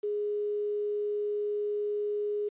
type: tone with quantisation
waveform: sine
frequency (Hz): 415.3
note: G#4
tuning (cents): 0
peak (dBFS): -28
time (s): 0.03-2.49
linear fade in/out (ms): 10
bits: 9
effects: resampled to 8000 Hz